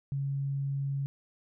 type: tone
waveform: sine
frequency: 138.59 Hz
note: C#3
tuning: in tune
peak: -29 dBFS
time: 0.12-1.06 s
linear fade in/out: 0 ms
effects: none